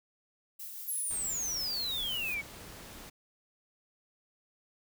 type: noise with tremolo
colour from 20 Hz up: violet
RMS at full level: -42 dBFS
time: 0.59-2.35 s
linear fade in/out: 10 ms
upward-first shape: triangle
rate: 6 Hz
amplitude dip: 30%
type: exponential sweep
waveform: sine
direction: down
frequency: 11700 to 2209 Hz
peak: -32 dBFS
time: 0.87-2.42 s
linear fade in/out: 20 ms
type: noise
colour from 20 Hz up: pink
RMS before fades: -48 dBFS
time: 1.1-3.1 s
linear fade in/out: 10 ms
effects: none